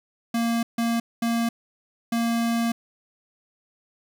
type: tone bursts at uneven times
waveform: square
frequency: 232.1 Hz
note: A#3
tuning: 7 cents flat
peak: -22 dBFS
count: 4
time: 0.34-0.63 / 0.78-1 / 1.22-1.49 / 2.12-2.72 s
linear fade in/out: 5 ms
effects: none